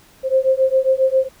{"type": "beating tone pair", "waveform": "sine", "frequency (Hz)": [523.3, 530.7], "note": ["C5", "C5"], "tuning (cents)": [0, 24], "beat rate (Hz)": 7.4, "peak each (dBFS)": -16, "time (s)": [0.23, 1.29], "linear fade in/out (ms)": 50, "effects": ["pink hiss -50 dBFS RMS until 1.4 s"]}